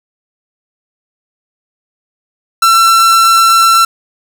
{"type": "tone", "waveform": "45% pulse", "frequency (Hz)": 1346, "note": "E6", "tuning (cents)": 36, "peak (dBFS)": -5, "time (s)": [2.62, 3.85], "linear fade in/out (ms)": 5, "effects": []}